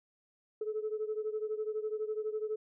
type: beating tone pair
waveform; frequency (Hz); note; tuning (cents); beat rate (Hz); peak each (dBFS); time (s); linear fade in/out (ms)
sine; 427.4 / 439.4; G#4 / A4; +50 / -2; 12; -34 / -37; 0.61-2.56; 5
effects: tanh soft clip ceiling -27 dBFS